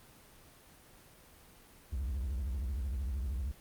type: tone with vibrato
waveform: triangle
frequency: 65.41 Hz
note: C2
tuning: in tune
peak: -31 dBFS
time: 1.92-3.52 s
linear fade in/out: 10 ms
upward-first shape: triangle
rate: 13 Hz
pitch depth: 300 cents each way
effects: pink hiss -58 dBFS RMS until 3.6 s + Opus 24 kbps